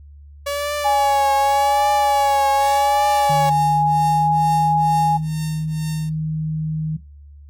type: tone with vibrato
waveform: sawtooth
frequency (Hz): 567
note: C#5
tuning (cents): +39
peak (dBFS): -17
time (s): 0.46-3.5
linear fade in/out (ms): 10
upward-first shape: triangle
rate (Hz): 0.86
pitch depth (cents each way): 68
type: tone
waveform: sine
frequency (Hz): 830.6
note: G#5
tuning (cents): 0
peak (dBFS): -14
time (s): 0.84-5.18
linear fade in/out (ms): 20
type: tone with tremolo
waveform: 5% pulse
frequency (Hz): 910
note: A#5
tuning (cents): -42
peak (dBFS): -20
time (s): 2.6-6.1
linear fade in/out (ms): 10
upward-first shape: triangle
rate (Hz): 2.2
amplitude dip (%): 95
type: tone with pitch glide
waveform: sine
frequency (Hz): 150.4 to 156.61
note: D3 to D#3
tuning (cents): +42 to +12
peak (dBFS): -20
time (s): 3.29-6.97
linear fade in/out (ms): 10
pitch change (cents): +70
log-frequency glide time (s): 3.42-4.38
effects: noise-tail reverb RT60 0.3 s tail -17 dB re dry + added 72 Hz sine -39 dBFS peak until 7.49 s